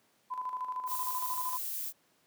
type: tone with tremolo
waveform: sine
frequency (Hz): 1010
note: B5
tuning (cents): +39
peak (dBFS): -32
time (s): 0.3-1.58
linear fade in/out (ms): 20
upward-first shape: square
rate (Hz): 13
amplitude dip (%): 55
type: noise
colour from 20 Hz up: violet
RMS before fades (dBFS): -37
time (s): 0.86-1.93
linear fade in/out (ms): 50
effects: pink hiss -69 dBFS RMS until 2.26 s + high-pass 200 Hz 12 dB/octave